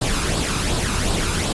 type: noise with flanger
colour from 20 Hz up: pink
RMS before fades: -21 dBFS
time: 0.01-1.53 s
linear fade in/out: 10 ms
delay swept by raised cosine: 0.23 to 0.82 ms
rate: 2.7 Hz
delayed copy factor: +0.5
effects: resampled to 24000 Hz